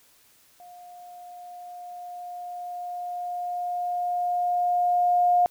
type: tone with level ramp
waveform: sine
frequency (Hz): 711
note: F5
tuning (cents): +31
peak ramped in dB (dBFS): -44 to -16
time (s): 0.6-5.46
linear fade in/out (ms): 0
effects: white hiss -59 dBFS RMS until 5.5 s